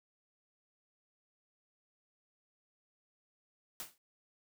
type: noise with exponential decay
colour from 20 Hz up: white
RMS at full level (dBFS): -39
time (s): 3.8-3.98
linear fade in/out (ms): 1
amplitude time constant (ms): 37
effects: none